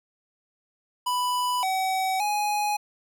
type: tone with pitch steps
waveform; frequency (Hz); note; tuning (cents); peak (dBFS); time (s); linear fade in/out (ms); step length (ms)
square; 991 / 758 / 833; B5 / F#5 / G#5; +6 / +42 / +5; -24; 1.06-2.77; 10; 570
effects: none